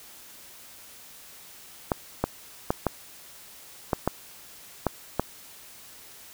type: clicks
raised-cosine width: 1 ms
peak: -8 dBFS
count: 8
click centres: 1.918 / 2.24 / 2.705 / 2.867 / 3.932 / 4.076 / 4.867 / 5.196 s
effects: white hiss -48 dBFS RMS until 6.33 s